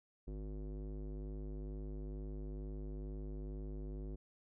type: tone with low-pass filter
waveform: square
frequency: 51.1 Hz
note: G#1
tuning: 27 cents flat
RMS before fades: -44 dBFS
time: 0.27-4.16 s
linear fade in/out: 10 ms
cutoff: 380 Hz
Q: 2
effects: none